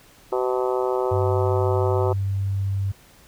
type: harmonic tone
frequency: 126.7 Hz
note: B2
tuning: 45 cents sharp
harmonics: 3 / 4 / 5 / 6 / 7 / 8 / 9 / 10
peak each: -23 / -26 / -30 / -33 / -30 / -35 / -36 / -37 dBFS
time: 0.32-2.13 s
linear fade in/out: 5 ms
type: tone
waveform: sine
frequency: 98 Hz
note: G2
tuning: in tune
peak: -21 dBFS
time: 1.11-2.92 s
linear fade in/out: 10 ms
effects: pink hiss -52 dBFS RMS until 3.27 s